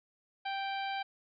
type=harmonic tone; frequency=784 Hz; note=G5; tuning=in tune; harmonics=1 / 2 / 3 / 4 / 5 / 6; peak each=-35 / -42 / -43 / -45 / -49 / -52 dBFS; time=0.45-1.03 s; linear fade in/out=10 ms; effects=none